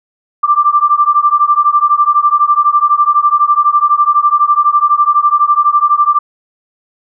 sine beating tone pair, 1174.7 / 1186.7 Hz, D6 / D6, 0 / +18 cents, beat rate 12 Hz, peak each -10 dBFS, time 0.43-6.19 s, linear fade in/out 10 ms, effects none

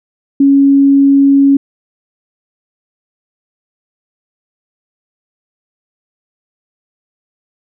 sine tone, 277.2 Hz, C#4, in tune, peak -4 dBFS, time 0.4-1.57 s, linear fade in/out 5 ms, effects none

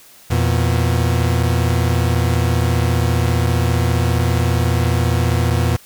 40% pulse tone pair together, 84.94 / 119.8 Hz, F2 / A#2, -48 / +48 cents, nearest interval tritone, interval 596 cents, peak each -16 dBFS, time 0.3-5.77 s, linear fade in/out 10 ms, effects white hiss -45 dBFS RMS until 5.85 s

